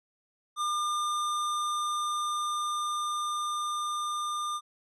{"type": "tone with level ramp", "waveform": "square", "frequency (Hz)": 1204, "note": "D6", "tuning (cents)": 43, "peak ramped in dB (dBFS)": [-28, -31], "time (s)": [0.56, 4.61], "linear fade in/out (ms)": 50, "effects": ["resampled to 24000 Hz"]}